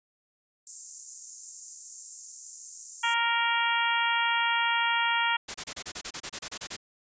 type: high-pass noise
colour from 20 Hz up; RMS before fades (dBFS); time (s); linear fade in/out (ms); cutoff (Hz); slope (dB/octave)
pink; -36; 0.67-3.14; 0; 6600; 48
type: harmonic tone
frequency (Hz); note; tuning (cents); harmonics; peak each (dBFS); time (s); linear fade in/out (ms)
466.2; A#4; 0; 2 / 3 / 4 / 5 / 6 / 7; -28 / -30 / -31 / -32 / -33 / -33; 3.03-5.37; 10
type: noise bursts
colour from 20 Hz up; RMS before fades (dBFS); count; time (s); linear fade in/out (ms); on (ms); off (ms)
white; -34; 14; 5.48-6.766; 10; 64; 30
effects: resampled to 16000 Hz